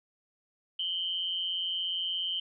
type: tone pair together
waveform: sine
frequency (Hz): 2948 / 3125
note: F#7 / G7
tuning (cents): -7 / -6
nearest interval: minor second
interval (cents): 101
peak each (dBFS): -35 / -31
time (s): 0.79-2.4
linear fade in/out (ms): 5
effects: none